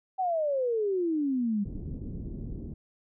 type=exponential sweep; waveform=sine; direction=down; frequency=771 to 196 Hz; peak=-25 dBFS; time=0.18-1.65 s; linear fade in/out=20 ms
type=low-pass noise; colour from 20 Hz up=pink; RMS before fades=-37 dBFS; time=1.65-2.74 s; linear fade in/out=10 ms; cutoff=330 Hz; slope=24 dB/octave
effects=none